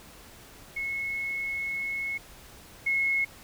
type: tone pair in turn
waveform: sine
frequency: 2184 / 2175 Hz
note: C#7 / C#7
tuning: -26 / -33 cents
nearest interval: unison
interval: 7 cents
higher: first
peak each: -29 / -23 dBFS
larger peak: second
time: 0.76-2.18 / 2.86-3.25 s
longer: first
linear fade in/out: 10 ms
effects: pink hiss -50 dBFS RMS until 3.43 s